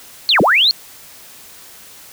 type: linear two-way sweep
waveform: sine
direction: down then up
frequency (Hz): 4435 to 130.81 to 4435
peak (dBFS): -9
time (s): 0.29-0.71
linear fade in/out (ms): 0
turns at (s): 0.41
effects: white hiss -40 dBFS RMS until 2.12 s